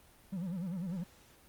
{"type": "tone with vibrato", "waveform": "triangle", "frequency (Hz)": 180, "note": "F#3", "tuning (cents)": -47, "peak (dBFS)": -33, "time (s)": [0.32, 1.04], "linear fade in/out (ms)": 10, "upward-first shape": "sine", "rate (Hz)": 10, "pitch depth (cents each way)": 160, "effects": ["pink hiss -61 dBFS RMS until 1.48 s", "Opus 32 kbps"]}